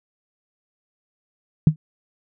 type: tone with exponential decay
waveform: sine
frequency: 154.8 Hz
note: D#3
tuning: 9 cents flat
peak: -5 dBFS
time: 1.67-1.76 s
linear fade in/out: 2 ms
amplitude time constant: 18 ms
effects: none